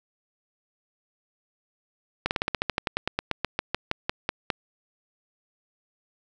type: slowing click train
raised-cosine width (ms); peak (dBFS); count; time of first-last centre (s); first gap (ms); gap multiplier
0.3; -8; 21; 2.26-4.502; 49; 1.08
effects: none